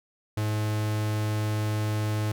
45% pulse tone, 106.7 Hz, G#2, 47 cents sharp, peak -25 dBFS, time 0.37-2.32 s, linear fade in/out 5 ms, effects none

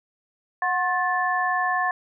sine tone cluster, 732 / 1072 / 1752 Hz, F#5 / C6 / A6, -19 / +42 / -8 cents, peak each -25 dBFS, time 0.62-1.91 s, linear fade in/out 2 ms, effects none

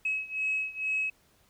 sine beating tone pair, 2564 / 2566.2 Hz, E7 / E7, -49 / -47 cents, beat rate 2.2 Hz, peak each -30 / -32 dBFS, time 0.05-1.1 s, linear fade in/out 5 ms, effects tanh soft clip ceiling -21 dBFS + pink hiss -65 dBFS RMS until 1.49 s

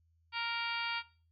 harmonic tone with a mistuned harmonic, 466.2 Hz, A#4, in tune, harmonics 2 / 3 / 4 / 5 / 6 / 7 / 8 / 9 / 10, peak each -40 / -41 / -46 / -40 / -42 / -45 / -48 / -53 / -45 dBFS, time 0.32-1.03 s, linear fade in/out 50 ms, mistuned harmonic 10, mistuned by -15 cents, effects noise-tail reverb RT60 0.4 s tail -19 dB re dry + added 82 Hz sine -68 dBFS peak until 1.31 s

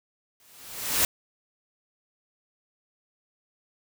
white noise with exponential growth, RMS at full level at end -20 dBFS, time 0.4-1.05 s, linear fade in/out 1 ms, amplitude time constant 140 ms, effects none

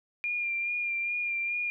sine tone with vibrato, 2401 Hz, D7, 38 cents sharp, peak -28 dBFS, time 0.24-1.7 s, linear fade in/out 0 ms, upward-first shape sine, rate 2.4 Hz, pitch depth 25 cents each way, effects none

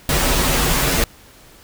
pink noise with comb filter, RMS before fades -17 dBFS, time 0.09-1.04 s, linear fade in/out 2 ms, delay 9.7 ms, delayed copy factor -0.85, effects pink hiss -46 dBFS RMS until 1.63 s

